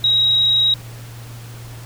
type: tone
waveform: sine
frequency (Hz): 3818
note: A#7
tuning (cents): +41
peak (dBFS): -12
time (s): 0.04-0.74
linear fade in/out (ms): 2
effects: added 117 Hz sine -33 dBFS peak until 1.85 s + pink hiss -41 dBFS RMS until 1.85 s